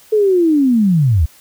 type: linear sweep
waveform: sine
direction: down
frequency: 440 to 67.2 Hz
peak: -9 dBFS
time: 0.12-1.26 s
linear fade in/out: 10 ms
effects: white hiss -46 dBFS RMS until 1.4 s